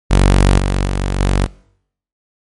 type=tone with level steps; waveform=sawtooth; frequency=47.38 Hz; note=F#1; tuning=42 cents sharp; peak=-3 / -9 / -11 / -7 dBFS; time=0.1-1.47 s; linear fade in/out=20 ms; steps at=0.58 / 0.85 / 1.19 s; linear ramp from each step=10 ms; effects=noise-tail reverb RT60 0.7 s tail -23 dB re dry + MP3 48 kbps